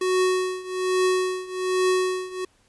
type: tone with tremolo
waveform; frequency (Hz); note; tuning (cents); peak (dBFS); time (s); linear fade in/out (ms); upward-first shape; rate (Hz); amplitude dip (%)
square; 370; F#4; 0; -18; 0.01-2.45; 5; triangle; 1.2; 90
effects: pink hiss -62 dBFS RMS until 2.68 s + resampled to 24000 Hz